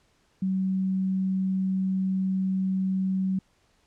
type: tone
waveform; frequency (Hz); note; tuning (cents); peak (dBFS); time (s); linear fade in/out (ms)
sine; 189.4; F#3; +41; -23; 0.42-3.39; 5
effects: pink hiss -66 dBFS RMS until 3.86 s + low-pass 8000 Hz 12 dB/octave